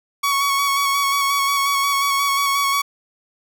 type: tone with vibrato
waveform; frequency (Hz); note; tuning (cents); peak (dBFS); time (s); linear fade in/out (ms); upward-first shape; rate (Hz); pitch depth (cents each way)
sawtooth; 1117; C#6; +13; -13; 0.23-2.82; 10; square; 5.6; 18
effects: none